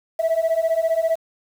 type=beating tone pair; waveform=sine; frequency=645 / 660 Hz; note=E5 / E5; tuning=-38 / +2 cents; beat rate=15 Hz; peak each=-19 / -18 dBFS; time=0.19-1.16 s; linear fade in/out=10 ms; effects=tanh soft clip ceiling -14 dBFS + 7-bit